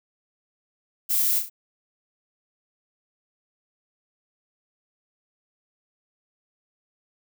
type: noise with echo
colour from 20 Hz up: violet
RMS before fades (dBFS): -23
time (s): 1.09-1.4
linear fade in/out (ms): 20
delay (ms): 33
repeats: 3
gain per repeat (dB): -6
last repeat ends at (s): 1.499
effects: none